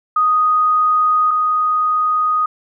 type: tone pair in turn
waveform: sine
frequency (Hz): 1244.5 / 1244.5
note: D#6 / D#6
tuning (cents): 0 / 0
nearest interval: unison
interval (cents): 0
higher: neither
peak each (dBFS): -11 / -13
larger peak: first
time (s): 0.16-1.31 / 1.31-2.46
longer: neither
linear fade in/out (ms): 5
effects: none